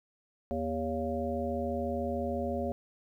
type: harmonic tone with a mistuned harmonic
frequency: 80 Hz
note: D#2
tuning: 49 cents sharp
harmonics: 1 / 3 / 5 / 7 / 9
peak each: -38 / -35 / -38 / -35 / -38 dBFS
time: 0.51-2.72 s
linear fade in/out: 0 ms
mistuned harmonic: 9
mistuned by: -64 cents
effects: 11-bit